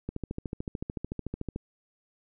click train, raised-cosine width 3 ms, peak -20 dBFS, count 21, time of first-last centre 0.09-1.561 s, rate 13.6 Hz, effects none

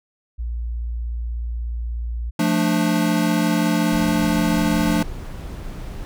sine tone, 58.27 Hz, A#1, in tune, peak -23 dBFS, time 0.38-2.31 s, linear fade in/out 20 ms
square chord, D minor, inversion first, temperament equal with one note detuned, 174.61 / 220 / 295.7 Hz, F3 / A3 / D4, 0 / 0 / +12 cents, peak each -22 dBFS, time 2.39-5.03 s, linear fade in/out 5 ms
brown noise, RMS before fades -31 dBFS, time 3.92-6.05 s, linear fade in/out 0 ms
effects none

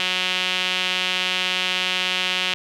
sawtooth tone with band-pass filter, 183.6 Hz, F#3, 13 cents flat, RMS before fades -23 dBFS, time 0-2.54 s, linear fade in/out 0 ms, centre 3000 Hz, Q 3.2, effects none

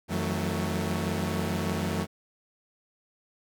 sawtooth tone cluster, 89.4 / 160.2 / 185.3 / 221.8 Hz, F2 / E3 / F#3 / A3, +41 / -49 / +3 / +14 cents, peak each -29 dBFS, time 0.08-2.07 s, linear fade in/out 50 ms, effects none

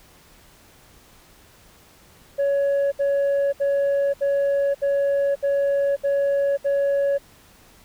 sine tone bursts, 560 Hz, C#5, 18 cents sharp, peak -15 dBFS, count 8, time 2.38-7.183 s, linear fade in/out 20 ms, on 540 ms, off 69 ms, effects tanh soft clip ceiling -17 dBFS + pink hiss -52 dBFS RMS until 7.84 s

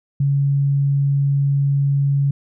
sine tone, 140 Hz, C#3, 18 cents sharp, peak -14 dBFS, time 0.2-2.31 s, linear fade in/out 5 ms, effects none

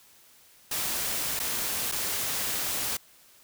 white noise with dropouts, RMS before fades -30 dBFS, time 0.71-2.97 s, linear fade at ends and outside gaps 5 ms, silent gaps 1.393-1.399 / 1.916-1.921 s, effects white hiss -57 dBFS RMS until 3.43 s

